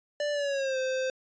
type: tone with pitch glide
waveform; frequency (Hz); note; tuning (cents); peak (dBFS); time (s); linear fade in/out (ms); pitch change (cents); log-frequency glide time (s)
square; 587.3 to 520.2; D5 to C5; 0 to -10; -28; 0.2-1.1; 2; -210; 0.32-0.78
effects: resampled to 16000 Hz